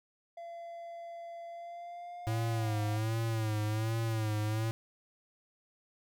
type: tone with pitch glide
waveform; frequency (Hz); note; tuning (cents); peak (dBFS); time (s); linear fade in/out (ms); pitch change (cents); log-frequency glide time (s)
triangle; 681 to 708.7; F5 to F5; -44 to +25; -40; 0.37-2.97; 5; +69; 1.47-2.3
type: tone with vibrato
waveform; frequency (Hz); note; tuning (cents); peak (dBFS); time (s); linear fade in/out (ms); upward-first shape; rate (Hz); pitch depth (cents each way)
square; 110; A2; 0; -31; 2.27-4.71; 0; sine; 1.3; 65
effects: none